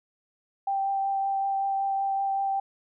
sine tone with vibrato, 784 Hz, G5, in tune, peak -24 dBFS, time 0.67-2.6 s, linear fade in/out 5 ms, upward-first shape triangle, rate 5.3 Hz, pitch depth 12 cents each way, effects none

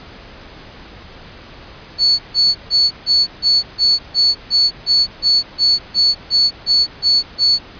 sine tone bursts, 4435 Hz, C#8, in tune, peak -9 dBFS, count 16, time 1.98-7.59 s, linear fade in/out 50 ms, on 210 ms, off 150 ms, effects pink hiss -38 dBFS RMS until 7.79 s + resampled to 11025 Hz

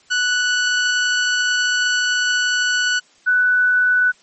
sawtooth / sine tone pair in turn, 1480 / 1489.4 Hz, F#6 / F#6, 0 / +11 cents, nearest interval unison, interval 11 cents, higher second, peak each -12 dBFS, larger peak neither, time 0.1-3 / 3.26-4.12 s, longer first, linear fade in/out 20 ms, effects white hiss -53 dBFS RMS until 4.22 s + MP3 32 kbps

